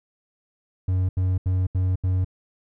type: tone bursts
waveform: triangle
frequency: 92.5 Hz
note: F#2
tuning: in tune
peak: -17 dBFS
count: 5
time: 0.88-2.246 s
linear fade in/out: 5 ms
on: 210 ms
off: 79 ms
effects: none